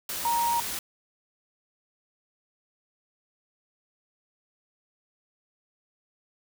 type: tone in noise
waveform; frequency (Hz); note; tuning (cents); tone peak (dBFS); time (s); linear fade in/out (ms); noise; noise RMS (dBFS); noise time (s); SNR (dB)
sine; 939; A#5; +12; -23; 0.25-0.6; 2; white; -33; 0.09-0.79; +7
effects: none